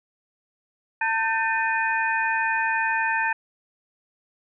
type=tone cluster; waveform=sine; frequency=897 / 1554 / 1794 / 2476 Hz; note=A5 / G6 / A6 / D#7; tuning=+33 / -16 / +33 / -9 cents; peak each=-25 / -27 / -26 / -29 dBFS; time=1.01-3.33 s; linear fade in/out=5 ms; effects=none